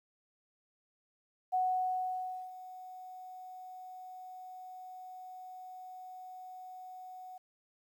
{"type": "tone with ADSR envelope", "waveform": "sine", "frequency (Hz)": 740, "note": "F#5", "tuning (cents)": 0, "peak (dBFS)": -27, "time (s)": [1.52, 7.38], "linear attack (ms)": 22, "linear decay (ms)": 970, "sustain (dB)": -18, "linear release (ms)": 8, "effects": ["11-bit"]}